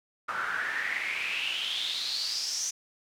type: noise with band-pass filter sweep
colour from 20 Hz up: pink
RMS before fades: -32 dBFS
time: 0.28-2.71 s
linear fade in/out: 10 ms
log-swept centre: 1300 to 6200 Hz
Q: 7.2
effects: none